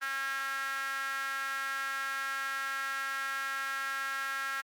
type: tone with high-pass filter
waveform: sawtooth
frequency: 271.1 Hz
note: C#4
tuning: 38 cents flat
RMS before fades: -35 dBFS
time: 0.01-4.62 s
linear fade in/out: 20 ms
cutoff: 1500 Hz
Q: 6.5
effects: Opus 24 kbps